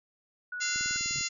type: tone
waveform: sine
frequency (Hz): 1467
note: F#6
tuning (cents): -15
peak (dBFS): -34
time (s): 0.52-0.97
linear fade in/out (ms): 5
type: harmonic tone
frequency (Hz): 690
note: F5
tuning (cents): -21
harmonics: 2 / 3 / 4 / 5 / 6 / 7 / 8 / 9 / 10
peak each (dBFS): -44 / -37 / -38 / -44 / -38 / -38 / -40 / -39 / -34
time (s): 0.6-1.29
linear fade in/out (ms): 20
type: click train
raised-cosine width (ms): 3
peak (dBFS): -33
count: 10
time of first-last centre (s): 0.76-1.21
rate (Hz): 20
type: tone with exponential growth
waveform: sine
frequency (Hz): 138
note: C#3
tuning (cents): -7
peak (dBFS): -36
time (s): 1.07-1.19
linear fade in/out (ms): 2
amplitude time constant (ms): 24
effects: none